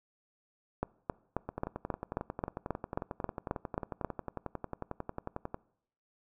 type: two click trains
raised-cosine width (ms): 1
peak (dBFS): -17 / -22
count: 13 / 46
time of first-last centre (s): 0.83-4.047 / 1.49-5.544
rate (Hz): 3.73 / 11.1
effects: noise-tail reverb RT60 0.7 s tail -23 dB re dry